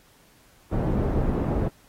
pink low-pass noise, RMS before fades -24 dBFS, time 0.71-1.69 s, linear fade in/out 20 ms, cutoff 540 Hz, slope 12 dB/octave, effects pink hiss -58 dBFS RMS until 1.88 s + AAC 48 kbps

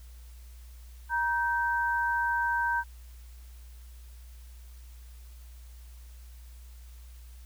sine tone pair together, 946 / 1555 Hz, A#5 / G6, +25 / -14 cents, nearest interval major sixth, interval 861 cents, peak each -28 dBFS, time 1.09-2.84 s, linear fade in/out 50 ms, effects added 60 Hz sine -45 dBFS peak until 7.45 s + white hiss -60 dBFS RMS until 7.45 s

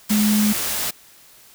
sine tone in noise, 211 Hz, G#3, 28 cents sharp, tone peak -15 dBFS, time 0.1-0.53 s, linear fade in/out 10 ms, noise white, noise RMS -24 dBFS, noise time 0.09-0.91 s, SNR +6 dB, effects white hiss -49 dBFS RMS until 1.54 s

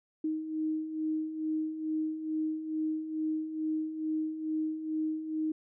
sine beating tone pair, 311.1 / 313.4 Hz, D#4 / D#4, 0 / +13 cents, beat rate 2.3 Hz, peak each -38 / -31 dBFS, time 0.24-5.52 s, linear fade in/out 5 ms, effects none

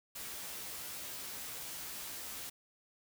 white noise with comb filter, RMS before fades -44 dBFS, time 0.15-2.5 s, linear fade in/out 10 ms, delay 15 ms, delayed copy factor +0.7, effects none

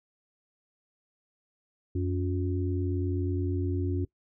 sine tone cluster, 90.4 / 279.7 / 359.2 Hz, F#2 / C#4 / F4, -40 / +16 / +49 cents, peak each -28 / -33 / -34 dBFS, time 1.95-4.05 s, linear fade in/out 5 ms, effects noise-tail reverb RT60 0.1 s tail -21 dB re dry

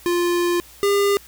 square tone pair in turn, 349.2 / 402.6 Hz, F4 / G4, 0 / +46 cents, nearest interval major second, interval 246 cents, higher second, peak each -18 / -16 dBFS, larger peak second, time 0.06-0.6 / 0.83-1.17 s, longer first, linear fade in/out 0 ms, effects added 60 Hz sine -51 dBFS peak until 1.27 s + white hiss -46 dBFS RMS until 1.27 s

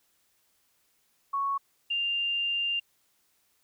sine tone pair in turn, 1108.7 / 2794 Hz, C#6 / F7, 0 / 0 cents, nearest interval octave + major third, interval 1600 cents, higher second, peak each -26 dBFS, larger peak neither, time 1.33-1.58 / 1.9-2.8 s, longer second, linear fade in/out 10 ms, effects white hiss -70 dBFS RMS until 3.63 s

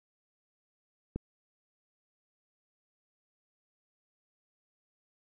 click, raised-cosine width 3 ms, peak -21 dBFS, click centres 1.16 s, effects none

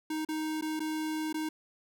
square tone with dropouts, 312 Hz, D#4, 5 cents sharp, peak -32 dBFS, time 0.1-1.49 s, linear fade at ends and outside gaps 5 ms, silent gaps 0.25-0.287 / 0.612-0.622 / 0.795-0.802 / 1.328-1.342 s, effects none

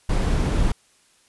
brown noise, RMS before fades -20 dBFS, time 0.09-0.72 s, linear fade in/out 5 ms, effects white hiss -59 dBFS RMS until 1.28 s + resampled to 24000 Hz

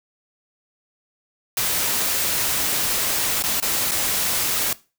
white noise with dropouts, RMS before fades -22 dBFS, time 1.57-4.73 s, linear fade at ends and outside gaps 2 ms, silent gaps 3.425-3.437 / 3.601-3.624 / 3.911-3.916 s, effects noise-tail reverb RT60 0.3 s tail -19 dB re dry

